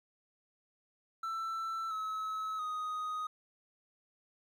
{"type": "tone with pitch steps", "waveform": "triangle", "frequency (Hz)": [1332, 1289.6, 1248.6], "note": ["E6", "E6", "D#6"], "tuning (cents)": [18, -38, 6], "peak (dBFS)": -33, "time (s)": [1.23, 3.27], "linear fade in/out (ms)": 5, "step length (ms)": 680, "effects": ["12-bit"]}